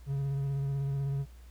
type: tone with vibrato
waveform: triangle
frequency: 138.59 Hz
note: C#3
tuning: in tune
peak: -27 dBFS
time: 0.06-1.26 s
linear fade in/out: 50 ms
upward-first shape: sine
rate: 16 Hz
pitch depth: 24 cents each way
effects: added 60 Hz sine -48 dBFS peak until 1.5 s + pink hiss -63 dBFS RMS until 1.5 s